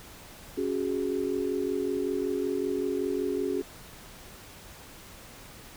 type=chord; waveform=sine; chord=C# suspended fourth; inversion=none; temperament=equal; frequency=277.2 / 370 / 415.3 Hz; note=C#4 / F#4 / G#4; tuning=0 / 0 / 0 cents; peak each=-32 / -30 / -31 dBFS; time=0.57-3.62 s; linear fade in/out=10 ms; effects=pink hiss -48 dBFS RMS until 5.76 s